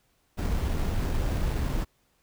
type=noise with sample-and-hold; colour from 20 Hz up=brown; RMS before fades=-27 dBFS; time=0.37-1.85 s; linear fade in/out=20 ms; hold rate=6300 Hz; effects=pink hiss -69 dBFS RMS until 2.22 s